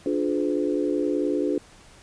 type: chord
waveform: sine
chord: D diminished seventh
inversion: none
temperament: just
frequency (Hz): 293.7 / 352.4 / 422.9 / 507.5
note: D4 / F4 / Ab4 / Cb5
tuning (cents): 0 / +16 / +31 / +47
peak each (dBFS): -25 / -27 / -28 / -30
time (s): 0.06-1.58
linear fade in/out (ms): 2
effects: pink hiss -51 dBFS RMS until 2.02 s + resampled to 22050 Hz